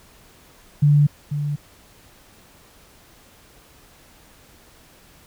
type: tone with echo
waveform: sine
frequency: 146.2 Hz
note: D3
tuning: 7 cents flat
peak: -11 dBFS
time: 0.82-1.07 s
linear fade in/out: 10 ms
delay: 490 ms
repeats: 1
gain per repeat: -10 dB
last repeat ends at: 1.56 s
effects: pink hiss -51 dBFS RMS until 5.26 s